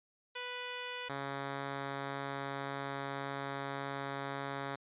5% pulse tone pair in turn, 493.9 / 138.6 Hz, B4 / C#3, 0 / 0 cents, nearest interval octave + minor seventh, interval 2200 cents, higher first, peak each -26 dBFS, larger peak neither, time 0.35-1.09 / 1.09-4.76 s, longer second, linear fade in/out 10 ms, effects resampled to 8000 Hz

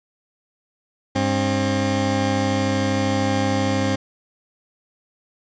20% pulse tone pair together, 99.9 / 266.7 Hz, G2 / C4, +33 / +33 cents, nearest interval octave + perfect fourth, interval 1700 cents, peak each -17 / -16 dBFS, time 1.15-3.96 s, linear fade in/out 10 ms, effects resampled to 16000 Hz + 8-bit

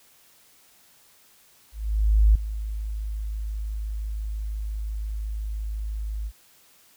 sine tone with ADSR envelope, 52.9 Hz, G#1, 33 cents sharp, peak -12 dBFS, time 1.72-6.32 s, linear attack 630 ms, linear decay 7 ms, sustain -15 dB, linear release 54 ms, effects white hiss -57 dBFS RMS until 6.96 s

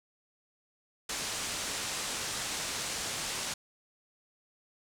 white low-pass noise, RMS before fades -36 dBFS, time 1.09-3.54 s, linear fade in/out 5 ms, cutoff 8600 Hz, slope 24 dB/octave, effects none

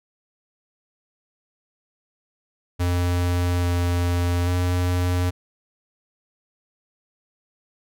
square tone with pitch steps, 88.4 / 87.7 / 89.4 Hz, F2 / F2 / F2, +22 / +8 / +41 cents, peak -20 dBFS, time 2.79-5.31 s, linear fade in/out 20 ms, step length 840 ms, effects none

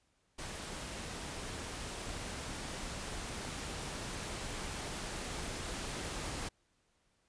pink noise with level ramp, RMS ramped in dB -43 to -40 dBFS, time 0.38-6.49 s, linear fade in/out 10 ms, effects pink hiss -75 dBFS RMS until 7.28 s + resampled to 22050 Hz

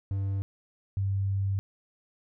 triangle / sine tone pair in turn, 97.9 / 97.9 Hz, G2 / G2, -2 / -2 cents, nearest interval unison, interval 0 cents, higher neither, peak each -25 dBFS, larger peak neither, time 0.11-0.42 / 0.97-1.59 s, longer second, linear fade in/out 0 ms, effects none

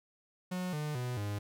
45% pulse tone with pitch steps, 182 / 150.41 / 124.31 / 102.74 Hz, F#3 / D3 / B2 / G#2, -28 / +42 / +12 / -18 cents, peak -34 dBFS, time 0.51-1.39 s, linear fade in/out 10 ms, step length 220 ms, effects none

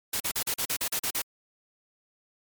white noise bursts, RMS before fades -29 dBFS, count 10, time 0.13-1.219 s, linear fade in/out 5 ms, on 72 ms, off 41 ms, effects MP3 96 kbps

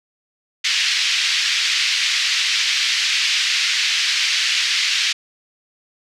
pink band-pass noise, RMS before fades -19 dBFS, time 0.64-5.13 s, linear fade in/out 10 ms, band 2100 to 5500 Hz, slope 24 dB/octave, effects none

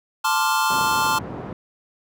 square chord, D minor seventh, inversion second, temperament equal, 880 / 1046.5 / 1174.7 / 1396.9 Hz, A5 / C6 / D6 / F6, 0 / 0 / 0 / 0 cents, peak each -23 / -24 / -27 / -25 dBFS, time 0.24-1.19 s, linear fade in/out 10 ms
pink band-pass noise, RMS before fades -33 dBFS, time 0.7-1.53 s, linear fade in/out 2 ms, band 110 to 880 Hz, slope 12 dB/octave
effects none

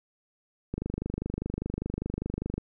click train, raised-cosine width 3 ms, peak -18 dBFS, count 47, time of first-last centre 0.74-2.58 s, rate 25 Hz, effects none

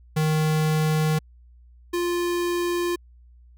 square tone pair in turn, 155.56 / 349.2 Hz, D#3 / F4, 0 / 0 cents, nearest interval octave + major second, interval 1400 cents, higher second, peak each -20 / -23 dBFS, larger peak first, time 0.16-1.19 / 1.93-2.96 s, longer neither, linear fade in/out 10 ms, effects added 60 Hz sine -48 dBFS peak until 3.57 s

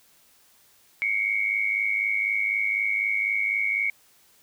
sine tone pair together, 2165 / 2269 Hz, C#7 / C#7, -41 / +40 cents, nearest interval minor second, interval 81 cents, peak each -25 dBFS, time 1.02-3.9 s, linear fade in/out 0 ms, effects white hiss -59 dBFS RMS until 4.42 s

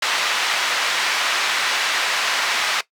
pink band-pass noise, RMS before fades -21 dBFS, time 0.02-2.81 s, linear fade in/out 5 ms, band 1200 to 4500 Hz, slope 12 dB/octave, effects noise-tail reverb RT60 0.1 s tail -17 dB re dry

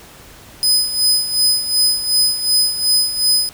sawtooth tone with tremolo, 5020 Hz, D#8, 15 cents sharp, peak -8 dBFS, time 0.63-3.49 s, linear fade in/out 0 ms, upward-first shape sine, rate 2.7 Hz, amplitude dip 70%, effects pink hiss -41 dBFS RMS until 3.53 s

